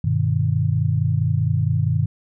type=chord; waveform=sine; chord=G augmented; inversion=none; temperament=just; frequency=98 / 122.5 / 153.12 Hz; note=G2 / B2 / D#3; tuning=0 / -14 / -27 cents; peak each=-21 dBFS; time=0.04-2.06 s; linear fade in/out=5 ms; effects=none